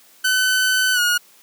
sawtooth tone with pitch glide, 1514 to 1440.6 Hz, F#6 to F#6, +39 to -47 cents, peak -12 dBFS, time 0.24-1.18 s, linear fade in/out 10 ms, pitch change -86 cents, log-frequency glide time 0.93-1 s, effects white hiss -51 dBFS RMS until 1.42 s + high-pass 200 Hz 12 dB/octave

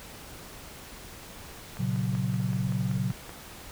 click train, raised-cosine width 0.5 ms, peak -28 dBFS, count 9, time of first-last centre 1.77-3.294 s, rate 5.25 Hz
sine chord, F# major, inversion first, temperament equal with one note detuned, 116.54 / 136.21 / 185 Hz, A#2 / C#3 / F#3, 0 / -30 / 0 cents, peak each -30 dBFS, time 1.79-3.12 s, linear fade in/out 10 ms
effects pink hiss -45 dBFS RMS until 3.71 s

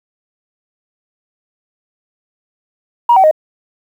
sine tone with pitch steps, 951 / 763 / 621 Hz, A#5 / G5 / D#5, +34 / -47 / -3 cents, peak -4 dBFS, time 3.09-3.312 s, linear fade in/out 5 ms, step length 74 ms, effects tanh soft clip ceiling 0 dBFS + 7-bit

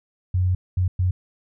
sine tone bursts at uneven times, 91.4 Hz, F#2, 21 cents flat, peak -17 dBFS, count 3, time 0.34-0.55 / 0.77-0.88 / 0.99-1.11 s, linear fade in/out 5 ms, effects none

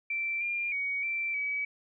sine tone with pitch steps, 2342 / 2399 / 2250 / 2343 / 2280 Hz, D7 / D7 / C#7 / D7 / C#7, -5 / +36 / +25 / -5 / +48 cents, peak -29 dBFS, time 0.1-1.65 s, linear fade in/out 5 ms, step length 310 ms, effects none

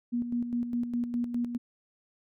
sine tone with tremolo, 240 Hz, B3, 49 cents flat, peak -26 dBFS, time 0.12-1.58 s, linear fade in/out 20 ms, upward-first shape square, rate 4.9 Hz, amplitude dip 55%, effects none

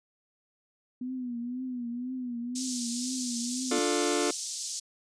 sine tone with vibrato, 246.9 Hz, B3, in tune, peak -32 dBFS, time 1.01-3.79 s, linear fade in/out 5 ms, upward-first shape triangle, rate 2 Hz, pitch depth 95 cents each way
white band-pass noise, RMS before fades -36 dBFS, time 2.55-4.8 s, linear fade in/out 10 ms, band 4600 to 8000 Hz, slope 24 dB/octave
sawtooth chord, D minor, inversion none, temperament just, 293.7 / 352.4 / 440.5 Hz, D4 / F4 / A4, 0 / +16 / +2 cents, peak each -26 dBFS, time 3.71-4.31 s, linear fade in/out 5 ms
effects resampled to 22050 Hz

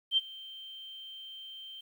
sine tone with ADSR envelope, 3136 Hz, G7, in tune, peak -21 dBFS, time 0.11-1.81 s, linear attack 62 ms, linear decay 28 ms, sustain -22 dB, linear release 7 ms, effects 10-bit

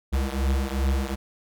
square beating tone pair, 66.2 / 68.8 Hz, C2 / C#2, +21 / -12 cents, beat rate 2.6 Hz, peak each -25 / -27 dBFS, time 0.12-1.16 s, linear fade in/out 20 ms, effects none

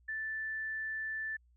sine tone, 1760 Hz, A6, in tune, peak -35 dBFS, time 0.08-1.37 s, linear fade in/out 10 ms, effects added 60 Hz sine -63 dBFS peak until 1.56 s

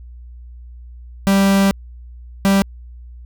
45% pulse tone bursts at uneven times, 196 Hz, G3, in tune, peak -11 dBFS, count 2, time 1.27-1.71 / 2.45-2.62 s, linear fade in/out 0 ms, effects added 60 Hz sine -34 dBFS peak until 3.25 s

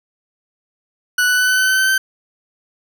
40% pulse tone with pitch steps, 1479 / 1488.4 / 1497.9 / 1507.5 / 1517.1 / 1526.7 / 1536.5 / 1546.3 Hz, F#6 / F#6 / F#6 / F#6 / F#6 / G6 / G6 / G6, -1 / +10 / +21 / +32 / +43 / -46 / -35 / -24 cents, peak -12 dBFS, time 1.18-1.98 s, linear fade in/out 5 ms, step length 100 ms, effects none

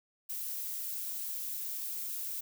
violet noise, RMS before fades -38 dBFS, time 0.29-2.41 s, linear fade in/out 10 ms, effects none

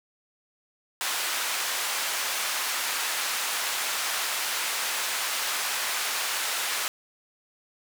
pink band-pass noise, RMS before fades -29 dBFS, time 1.01-6.88 s, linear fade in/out 0 ms, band 1100 to 15000 Hz, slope 12 dB/octave, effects none

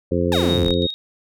harmonic tone, 87.31 Hz, F2, in tune, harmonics 1 / 2 / 3 / 4 / 5 / 6, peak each -24 / -24 / -24 / -24 / -24 / -24 dBFS, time 0.11-0.87 s, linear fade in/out 10 ms
sawtooth exponential sweep, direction down, 920 to 34.65 Hz, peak -19 dBFS, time 0.32-0.72 s, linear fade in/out 0 ms
sine tone with tremolo, 3745 Hz, A#7, 7 cents sharp, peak -22 dBFS, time 0.33-0.94 s, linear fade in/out 0 ms, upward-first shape square, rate 6.1 Hz, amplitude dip 55%
effects none

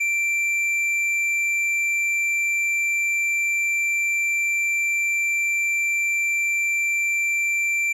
triangle tone with tanh clipping, 2351 Hz, D7, 1 cent sharp, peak -21 dBFS, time 0-7.93 s, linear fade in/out 10 ms, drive 11 dB, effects none

